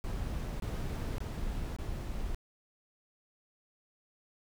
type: noise bursts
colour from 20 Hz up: brown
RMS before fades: -36 dBFS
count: 4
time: 0.04-2.346 s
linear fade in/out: 0 ms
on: 560 ms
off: 22 ms
effects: none